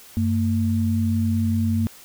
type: tone pair together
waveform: sine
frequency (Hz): 95.18 / 226.2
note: F#2 / A3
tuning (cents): +49 / +48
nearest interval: octave + minor third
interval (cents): 1499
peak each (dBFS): -21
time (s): 0.17-1.87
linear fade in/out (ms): 0
effects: white hiss -46 dBFS RMS until 2.04 s